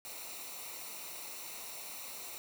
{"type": "noise with comb filter", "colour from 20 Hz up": "white", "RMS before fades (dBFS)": -45, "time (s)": [0.05, 2.38], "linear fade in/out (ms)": 0, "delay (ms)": 0.61, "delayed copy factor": -0.65, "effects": []}